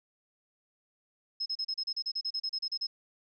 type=tone bursts; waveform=sine; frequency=5160 Hz; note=E8; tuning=38 cents flat; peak=-30 dBFS; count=16; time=1.4-2.87 s; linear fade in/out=10 ms; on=60 ms; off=34 ms; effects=none